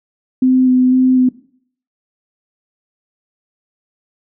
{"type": "tone with vibrato", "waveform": "sine", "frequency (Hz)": 255.6, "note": "C4", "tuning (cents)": -40, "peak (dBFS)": -8, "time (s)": [0.42, 1.29], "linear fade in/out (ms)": 5, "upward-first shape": "square", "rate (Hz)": 2, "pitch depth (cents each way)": 11, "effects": ["noise-tail reverb RT60 0.6 s tail -19 dB re dry"]}